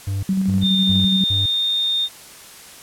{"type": "tone bursts", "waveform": "triangle", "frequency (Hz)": 98, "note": "G2", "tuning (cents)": 0, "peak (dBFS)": -18, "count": 4, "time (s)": [0.07, 1.46], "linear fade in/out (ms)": 5, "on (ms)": 160, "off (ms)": 250}
{"type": "tone with tremolo", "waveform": "sine", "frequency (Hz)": 190.9, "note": "G3", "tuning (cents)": -46, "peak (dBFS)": -15, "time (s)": [0.29, 1.24], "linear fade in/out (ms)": 2, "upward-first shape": "square", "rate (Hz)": 12, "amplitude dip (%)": 30}
{"type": "tone with pitch glide", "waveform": "sine", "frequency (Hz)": [3622, 3651], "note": ["A7", "A#7"], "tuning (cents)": [49, -37], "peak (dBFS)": -17, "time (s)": [0.61, 2.09], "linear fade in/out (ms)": 50, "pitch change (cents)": 14, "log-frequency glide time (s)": [0.75, 1.65]}
{"effects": ["white hiss -41 dBFS RMS until 2.82 s", "low-pass 12000 Hz 12 dB/octave"]}